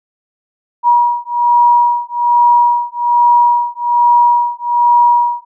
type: beating tone pair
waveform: sine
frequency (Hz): 958 / 959.2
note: A#5 / A#5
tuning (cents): +47 / +49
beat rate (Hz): 1.2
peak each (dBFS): -11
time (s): 0.83-5.45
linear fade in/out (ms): 50
effects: none